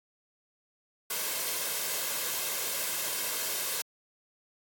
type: noise with comb filter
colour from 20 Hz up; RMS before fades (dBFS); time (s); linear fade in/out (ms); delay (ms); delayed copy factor
white; -32; 1.1-3.82; 5; 1.9; +0.5
effects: high-pass 200 Hz 12 dB/octave + AAC 64 kbps